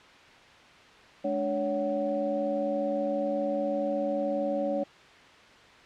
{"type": "tone cluster", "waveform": "sine", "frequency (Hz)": [212.6, 292.3, 561, 748], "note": ["G#3", "D4", "C#5", "F#5"], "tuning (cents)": [41, -8, 21, 19], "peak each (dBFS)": [-35, -33, -28, -37], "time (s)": [1.24, 4.84], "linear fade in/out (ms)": 10, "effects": ["white hiss -52 dBFS RMS until 5.85 s", "low-pass 3000 Hz 12 dB/octave"]}